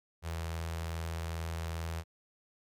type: tone with notch filter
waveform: sawtooth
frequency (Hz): 82.41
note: E2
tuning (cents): 0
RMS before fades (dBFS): -37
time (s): 0.22-2.04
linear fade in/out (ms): 50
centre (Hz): 260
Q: 0.84
effects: MP3 96 kbps